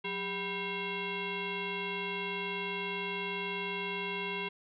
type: tone with frequency modulation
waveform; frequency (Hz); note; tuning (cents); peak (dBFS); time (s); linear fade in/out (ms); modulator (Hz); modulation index
sine; 1568; G6; 0; -33; 0.04-4.49; 10; 583; 2.8
effects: none